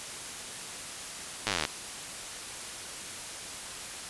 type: slowing click train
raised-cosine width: 0.2 ms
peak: -10 dBFS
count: 17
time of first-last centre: 1.47-1.651 s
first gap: 9 ms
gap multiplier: 1.03
effects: white hiss -40 dBFS RMS until 4.09 s + resampled to 24000 Hz